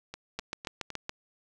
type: two click trains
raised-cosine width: 0.2 ms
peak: -22 / -16 dBFS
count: 4 / 6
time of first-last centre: 0.14-0.903 / 0.39-1.094 s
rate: 3.93 / 7.1 Hz
effects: none